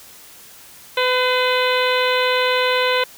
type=harmonic tone with a mistuned harmonic; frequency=504 Hz; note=B4; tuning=35 cents sharp; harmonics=1 / 2 / 3 / 4 / 5 / 6 / 7 / 8; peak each=-19 / -22 / -24 / -25 / -26 / -27 / -27 / -28 dBFS; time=0.97-3.04 s; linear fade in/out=5 ms; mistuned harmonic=4; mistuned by=+26 cents; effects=white hiss -43 dBFS RMS until 3.17 s